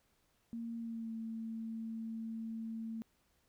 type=tone with pitch glide; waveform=sine; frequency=231.1 to 225 Hz; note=A#3 to A3; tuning=-15 to +39 cents; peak=-39 dBFS; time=0.53-3.02 s; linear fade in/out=0 ms; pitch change=-46 cents; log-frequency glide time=0.77-1.12 s; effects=pink hiss -75 dBFS RMS until 3.48 s